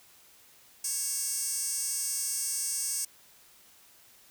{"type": "tone with high-pass filter", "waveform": "15% pulse", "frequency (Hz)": 551, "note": "C#5", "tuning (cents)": -11, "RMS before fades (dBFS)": -32, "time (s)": [0.84, 3.05], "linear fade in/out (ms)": 5, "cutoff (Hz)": 7500, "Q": 5.2, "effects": ["white hiss -58 dBFS RMS until 4.3 s"]}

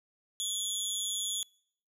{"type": "tone with amplitude modulation", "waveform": "20% pulse", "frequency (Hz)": 3400, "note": "G#7", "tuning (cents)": 40, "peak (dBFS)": -22, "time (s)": [0.4, 1.43], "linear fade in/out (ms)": 0, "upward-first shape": "sine", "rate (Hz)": 200, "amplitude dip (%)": 85, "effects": ["noise-tail reverb RT60 0.6 s tail -26 dB re dry"]}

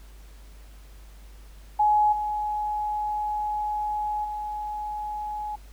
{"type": "tone with level steps", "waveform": "sine", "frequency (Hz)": 842, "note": "G#5", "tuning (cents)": 24, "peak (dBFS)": [-17, -25, -29], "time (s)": [1.79, 5.56], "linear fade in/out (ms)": 10, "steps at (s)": [2.12, 4.24], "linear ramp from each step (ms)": 10, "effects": ["added 50 Hz sine -44 dBFS peak until 5.72 s", "pink hiss -56 dBFS RMS until 5.72 s"]}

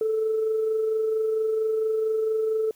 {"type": "tone with amplitude modulation", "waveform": "sine", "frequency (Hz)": 439.2, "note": "A4", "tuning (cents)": -3, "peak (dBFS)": -19, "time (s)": [0.01, 2.71], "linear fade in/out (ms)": 2, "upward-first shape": "sine", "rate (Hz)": 24.4, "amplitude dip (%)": 35, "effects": ["tanh soft clip ceiling -17 dBFS", "white hiss -60 dBFS RMS until 2.75 s"]}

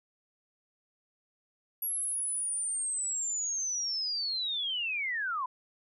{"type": "linear sweep", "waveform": "sine", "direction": "down", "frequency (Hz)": [11420, 974], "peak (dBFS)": -30, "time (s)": [1.82, 5.46], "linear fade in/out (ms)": 5, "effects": []}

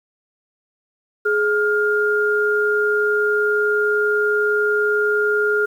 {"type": "tone pair together", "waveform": "sine", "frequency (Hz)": [419.8, 1411], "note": ["G#4", "F6"], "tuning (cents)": [19, 17], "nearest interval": "octave + major sixth", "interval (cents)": 2098, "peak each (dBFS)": -18, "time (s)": [1.25, 5.66], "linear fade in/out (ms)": 10, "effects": ["8-bit"]}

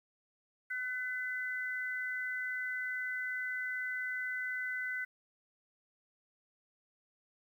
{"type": "tone pair together", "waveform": "sine", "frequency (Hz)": [1506.5, 2011], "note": ["F#6", "B6"], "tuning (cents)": [31, 31], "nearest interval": "perfect fourth", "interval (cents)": 500, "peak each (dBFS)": [-37, -38], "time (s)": [0.7, 5.05], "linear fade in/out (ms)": 10, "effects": ["11-bit"]}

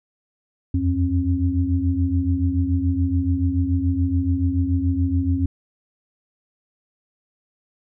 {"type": "tone cluster", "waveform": "sine", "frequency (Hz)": [83.3, 90.3, 270], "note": ["E2", "F#2", "C#4"], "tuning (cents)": [19, -42, -45], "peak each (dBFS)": -22, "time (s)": [0.74, 5.46], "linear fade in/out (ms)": 5, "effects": []}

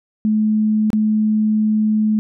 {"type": "tone with dropouts", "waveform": "sine", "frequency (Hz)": 215, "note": "A3", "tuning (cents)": -40, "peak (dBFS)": -13, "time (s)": [0.25, 2.19], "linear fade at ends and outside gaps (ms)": 0, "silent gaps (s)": [0.903, 0.931], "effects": []}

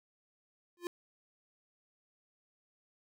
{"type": "tone with exponential growth", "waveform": "square", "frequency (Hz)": 349.2, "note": "F4", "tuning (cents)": 0, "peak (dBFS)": -32, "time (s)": [0.77, 0.87], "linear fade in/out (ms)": 1, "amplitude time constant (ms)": 20, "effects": []}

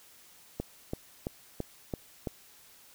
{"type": "click train", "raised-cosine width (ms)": 2, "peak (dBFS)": -19, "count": 6, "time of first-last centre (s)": [0.6, 2.272], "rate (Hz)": 2.99, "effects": ["white hiss -57 dBFS RMS until 2.94 s"]}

